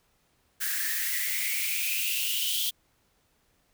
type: noise with high-pass filter sweep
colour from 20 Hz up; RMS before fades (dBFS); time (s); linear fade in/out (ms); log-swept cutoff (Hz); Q
blue; -29; 0.6-2.71; 20; 1600 to 3300; 8.9
effects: pink hiss -69 dBFS RMS until 3.73 s